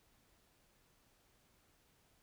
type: silence
effects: pink hiss -72 dBFS RMS until 2.22 s